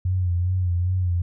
sine tone with vibrato, 90 Hz, F#2, 47 cents flat, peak -19 dBFS, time 0.05-1.22 s, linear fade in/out 5 ms, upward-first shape sine, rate 2.5 Hz, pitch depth 56 cents each way, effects none

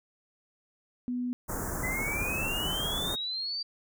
sine tone, 246.9 Hz, B3, in tune, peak -29 dBFS, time 1.08-1.33 s, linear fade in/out 0 ms
pink band-stop noise, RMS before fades -34 dBFS, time 1.48-3.16 s, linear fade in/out 20 ms, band 1700 to 6300 Hz, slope 48 dB/octave
sine exponential sweep, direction up, 2000 to 4699 Hz, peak -31 dBFS, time 1.83-3.63 s, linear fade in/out 10 ms
effects none

